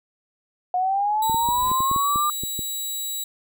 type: linear sweep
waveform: sine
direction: up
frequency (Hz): 720 to 1210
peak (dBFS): -19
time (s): 0.74-2.3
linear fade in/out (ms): 2
type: noise with exponential growth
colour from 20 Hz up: brown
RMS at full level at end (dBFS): -32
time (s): 0.98-1.72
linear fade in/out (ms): 0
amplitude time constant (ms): 160
type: tone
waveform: 10% pulse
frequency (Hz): 3900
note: B7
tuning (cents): -23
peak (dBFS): -19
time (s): 1.22-3.24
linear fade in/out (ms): 5
type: clicks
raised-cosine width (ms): 3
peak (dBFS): -19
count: 10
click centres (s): 1.297 / 1.345 / 1.488 / 1.716 / 1.805 / 1.914 / 1.962 / 2.159 / 2.436 / 2.592
effects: none